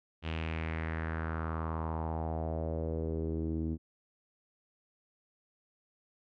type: tone with low-pass filter sweep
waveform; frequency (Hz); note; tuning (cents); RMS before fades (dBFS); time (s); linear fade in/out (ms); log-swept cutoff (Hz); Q
sawtooth; 80.5; E2; -41; -35; 0.22-3.78; 50; 3000 to 280; 3.6
effects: none